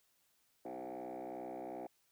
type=tone with frequency modulation; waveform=sine; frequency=527 Hz; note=C5; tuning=12 cents sharp; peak=-40 dBFS; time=0.65-1.87 s; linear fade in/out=5 ms; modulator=62.6 Hz; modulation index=4.2; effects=tanh soft clip ceiling -41 dBFS + white hiss -75 dBFS RMS until 2.11 s